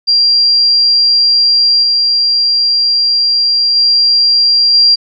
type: tone with level steps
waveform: sine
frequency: 4756 Hz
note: D8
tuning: 21 cents sharp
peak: -6 / -8 / -6 / -4 dBFS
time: 0.07-4.96 s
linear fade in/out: 20 ms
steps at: 1.82 / 3.75 / 4.73 s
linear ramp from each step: 20 ms
effects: none